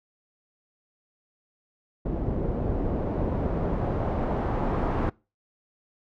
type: noise with low-pass filter sweep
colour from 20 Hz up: pink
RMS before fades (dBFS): -27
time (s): 2.05-5.1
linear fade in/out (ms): 10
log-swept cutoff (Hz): 420 to 970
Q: 1
effects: noise-tail reverb RT60 0.3 s tail -24 dB re dry